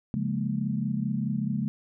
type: chord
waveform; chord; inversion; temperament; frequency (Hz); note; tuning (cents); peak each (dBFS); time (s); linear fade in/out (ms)
sine; Bb minor seventh; first; equal with one note detuned; 138.59 / 174.61 / 208.3 / 233.1; Db3 / F3 / Ab3 / Bb3; 0 / 0 / +5 / 0; -31 / -34 / -29 / -33; 0.14-1.68; 0
effects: none